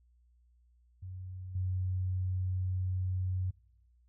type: tone with level steps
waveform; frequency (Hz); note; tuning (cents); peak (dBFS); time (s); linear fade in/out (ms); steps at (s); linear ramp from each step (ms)
sine; 92.5; F#2; 0; -40 / -30; 1.02-3.51; 10; 1.55; 5
effects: noise-tail reverb RT60 0.9 s tail -26 dB re dry + added 60 Hz sine -63 dBFS peak until 4.08 s